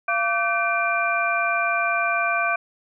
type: tone cluster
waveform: sine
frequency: 686 / 1158 / 1532 / 2383 Hz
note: F5 / D6 / G6 / D7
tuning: -31 / -25 / -40 / +25 cents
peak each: -25 dBFS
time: 0.08-2.56 s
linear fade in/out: 5 ms
effects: none